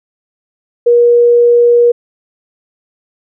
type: tone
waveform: sine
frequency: 477.4 Hz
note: A#4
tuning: 41 cents sharp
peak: -4 dBFS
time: 0.86-1.92 s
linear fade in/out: 10 ms
effects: none